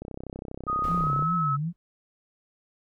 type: click train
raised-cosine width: 2 ms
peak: -23 dBFS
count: 40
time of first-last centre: 0.02-1.224 s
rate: 32.4 Hz
type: tone with pitch glide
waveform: sine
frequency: 1244.5 to 1292.9 Hz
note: D#6 to E6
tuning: 0 to -34 cents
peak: -24 dBFS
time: 0.67-1.57 s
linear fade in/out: 20 ms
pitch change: +66 cents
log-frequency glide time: 0.99-1.13 s
type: noise with exponential decay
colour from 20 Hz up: brown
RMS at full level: -32 dBFS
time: 0.84-1.76 s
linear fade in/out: 0 ms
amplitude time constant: 200 ms
type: tone with vibrato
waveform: sine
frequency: 155.1 Hz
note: D#3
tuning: 5 cents flat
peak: -26 dBFS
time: 0.86-1.73 s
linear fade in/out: 50 ms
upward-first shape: triangle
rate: 2.6 Hz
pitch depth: 240 cents each way
effects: none